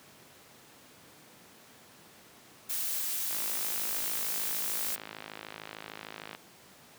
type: noise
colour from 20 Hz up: blue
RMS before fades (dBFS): -33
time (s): 2.69-4.96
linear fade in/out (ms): 10
type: click train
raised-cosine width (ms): 0.3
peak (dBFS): -24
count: 163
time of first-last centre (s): 3.31-6.349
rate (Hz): 53.3
effects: pink hiss -55 dBFS RMS until 6.98 s + high-pass 150 Hz 12 dB/octave